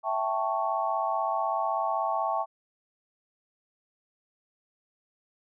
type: chord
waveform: sine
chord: A dominant seventh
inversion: second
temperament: equal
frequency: 659.3 / 784 / 880 / 1108.7 Hz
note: E5 / G5 / A5 / C#6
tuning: 0 / 0 / 0 / 0 cents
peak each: -31 dBFS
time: 0.03-2.46 s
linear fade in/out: 50 ms
effects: none